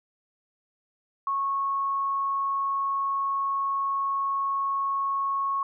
sine tone, 1100 Hz, C#6, 14 cents flat, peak -24 dBFS, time 1.27-5.63 s, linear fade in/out 2 ms, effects none

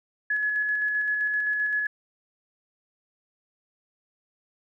sine tone with tremolo, 1697 Hz, G#6, 37 cents sharp, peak -22 dBFS, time 0.3-1.87 s, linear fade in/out 5 ms, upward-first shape square, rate 7.7 Hz, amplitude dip 25%, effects none

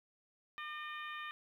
harmonic tone with a mistuned harmonic, 608 Hz, D#5, 40 cents flat, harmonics 2 / 3 / 4 / 5 / 6, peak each -45 / -46 / -50 / -53 / -55 dBFS, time 0.58-1.31 s, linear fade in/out 0 ms, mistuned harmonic 2, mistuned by -19 cents, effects 12-bit

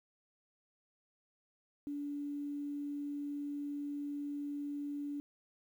sine tone with quantisation, 288.3 Hz, D4, 32 cents flat, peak -37 dBFS, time 1.87-5.2 s, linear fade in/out 0 ms, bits 11, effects none

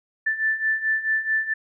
sine beating tone pair, 1760 / 1764.6 Hz, A6 / A6, 0 / +5 cents, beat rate 4.6 Hz, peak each -26 / -22 dBFS, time 0.26-1.54 s, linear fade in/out 10 ms, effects none

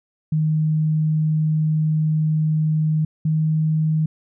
sine tone pair in turn, 155.56 / 156.64 Hz, D#3 / D#3, 0 / +12 cents, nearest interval unison, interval 12 cents, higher second, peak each -16 dBFS, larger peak neither, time 0.32-3.05 / 3.25-4.06 s, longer first, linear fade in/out 5 ms, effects none

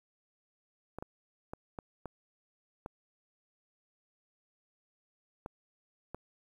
clicks, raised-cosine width 1 ms, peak -26 dBFS, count 8, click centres 0.986 / 1.025 / 1.535 / 1.788 / 2.057 / 2.861 / 5.461 / 6.146 s, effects 10-bit

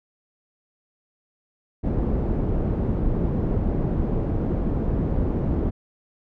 pink low-pass noise, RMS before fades -23 dBFS, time 1.83-5.71 s, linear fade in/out 20 ms, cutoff 390 Hz, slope 12 dB/octave, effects none

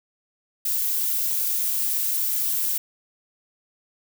violet noise, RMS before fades -24 dBFS, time 0.65-2.78 s, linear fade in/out 5 ms, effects none

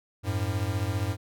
square beating tone pair, 92.5 / 107.5 Hz, F#2 / A2, 0 / -40 cents, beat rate 15 Hz, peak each -30 dBFS, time 0.23-1.17 s, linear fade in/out 50 ms, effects none

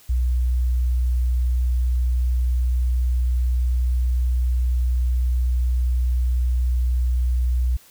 sine tone, 61.8 Hz, B1, 2 cents sharp, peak -16 dBFS, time 0.09-7.77 s, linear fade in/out 10 ms, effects tanh soft clip ceiling -13 dBFS + white hiss -51 dBFS RMS until 7.9 s

